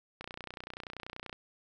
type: click train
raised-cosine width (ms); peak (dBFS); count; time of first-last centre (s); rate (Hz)
0.3; -25; 35; 0.21-1.328; 30.4
effects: none

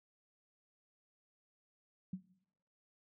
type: tone with exponential decay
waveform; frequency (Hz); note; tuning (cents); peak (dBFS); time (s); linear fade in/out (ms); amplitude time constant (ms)
sine; 185; F#3; 0; -35; 2.13-2.26; 5; 27
effects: noise-tail reverb RT60 0.8 s tail -20 dB re dry

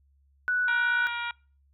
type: tone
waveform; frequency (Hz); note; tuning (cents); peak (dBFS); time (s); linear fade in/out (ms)
sine; 1480; F#6; 0; -23; 0.48-1.07; 0
type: harmonic tone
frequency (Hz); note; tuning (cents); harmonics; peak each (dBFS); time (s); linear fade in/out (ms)
473.9; A#4; +28; 2 / 3 / 4 / 5 / 6 / 7 / 8; -35 / -33 / -42 / -36 / -46 / -42 / -45; 0.68-1.31; 2
effects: noise-tail reverb RT60 0.4 s tail -26 dB re dry + added 69 Hz sine -61 dBFS peak until 1.73 s

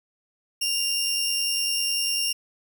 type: tone pair together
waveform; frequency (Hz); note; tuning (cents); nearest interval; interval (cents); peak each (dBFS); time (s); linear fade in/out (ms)
sawtooth; 2794 / 5498; F7 / F8; 0 / -28; octave; 1172; -23; 0.61-2.33; 10
effects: none

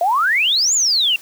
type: exponential two-way sweep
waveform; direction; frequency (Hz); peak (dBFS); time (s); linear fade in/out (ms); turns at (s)
sine; up then down; 659.3 to 7310 to 2695; -13; 0.01-1.16; 2; 0.74
effects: white hiss -42 dBFS RMS until 1.21 s + high-pass 150 Hz 12 dB/octave

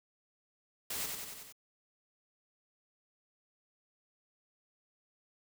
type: noise with echo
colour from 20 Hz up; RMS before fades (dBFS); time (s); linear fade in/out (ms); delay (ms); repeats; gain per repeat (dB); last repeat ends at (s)
white; -38; 0.9-1.06; 5; 93; 5; -3; 1.525
effects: none

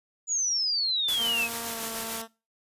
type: exponential sweep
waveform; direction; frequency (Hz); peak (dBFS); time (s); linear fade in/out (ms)
sine; down; 6990 to 2498; -24; 0.27-1.49; 50
type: noise with tremolo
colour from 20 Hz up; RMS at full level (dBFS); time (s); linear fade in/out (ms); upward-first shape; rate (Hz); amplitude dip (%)
white; -33; 1.08-2.22; 5; sine; 6.9; 30
type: tone with pitch glide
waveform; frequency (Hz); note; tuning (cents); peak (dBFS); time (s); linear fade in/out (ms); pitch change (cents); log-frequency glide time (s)
10% pulse; 231.6 to 225.8; A#3 to A3; -11 to +45; -28; 1.16-2.28; 50; -44; 1.66-1.81
effects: noise-tail reverb RT60 0.3 s tail -21 dB re dry + resampled to 32000 Hz

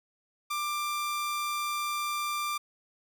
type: tone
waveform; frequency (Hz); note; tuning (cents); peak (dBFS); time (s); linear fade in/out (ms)
sawtooth; 1185; D6; +15; -26; 0.5-2.58; 10
effects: none

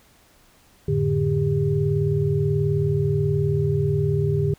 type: tone cluster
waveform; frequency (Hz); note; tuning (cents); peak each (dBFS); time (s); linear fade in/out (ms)
sine; 87.9 / 108.1 / 146.7 / 400.2; F2 / A2 / D3 / G4; +12 / -30 / -2 / +36; -29 / -25 / -21 / -24; 0.88-4.54; 5
effects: pink hiss -56 dBFS RMS until 4.58 s

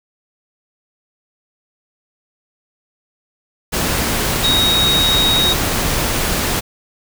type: tone in noise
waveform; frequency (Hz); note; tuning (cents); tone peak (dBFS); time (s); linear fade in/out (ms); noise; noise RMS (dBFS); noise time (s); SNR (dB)
sine; 3773; A#7; +20; -13; 4.43-5.54; 20; pink; -18; 3.72-6.61; +2
effects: none

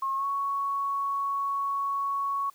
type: tone with pitch glide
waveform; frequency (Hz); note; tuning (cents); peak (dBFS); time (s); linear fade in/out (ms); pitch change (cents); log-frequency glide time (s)
sine; 1080 to 1112.3; C#6 to C#6; -45 to +6; -26; 0.02-2.5; 5; +51; 0.16-0.25
effects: white hiss -60 dBFS RMS until 2.54 s

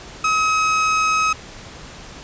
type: tone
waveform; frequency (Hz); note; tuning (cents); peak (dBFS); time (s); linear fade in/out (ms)
30% pulse; 1275; D#6; +42; -13; 0.24-1.33; 5
effects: pink hiss -38 dBFS RMS until 2.23 s + resampled to 16000 Hz

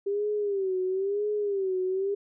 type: tone with vibrato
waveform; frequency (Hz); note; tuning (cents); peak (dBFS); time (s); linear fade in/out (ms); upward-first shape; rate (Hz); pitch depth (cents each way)
sine; 394.1; G4; +9; -25; 0.06-2.15; 10; sine; 1; 110
effects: none

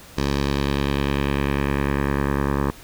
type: tone with low-pass filter sweep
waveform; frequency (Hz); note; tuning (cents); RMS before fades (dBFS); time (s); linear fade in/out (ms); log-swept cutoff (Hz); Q
10% pulse; 70; C#2; +18; -22; 0.17-2.71; 10; 5300 to 1300; 1.6
effects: pink hiss -44 dBFS RMS until 2.83 s

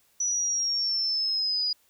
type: exponential sweep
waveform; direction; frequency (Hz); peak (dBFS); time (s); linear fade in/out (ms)
sine; down; 5920 to 4900; -24; 0.2-1.73; 5
effects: white hiss -65 dBFS RMS until 1.89 s

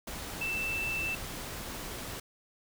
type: tone in noise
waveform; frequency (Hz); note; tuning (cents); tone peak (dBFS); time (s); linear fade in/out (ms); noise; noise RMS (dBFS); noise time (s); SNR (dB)
sine; 2657; E7; +13; -31; 0.41-1.15; 5; pink; -40; 0.07-2.2; +6
effects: none

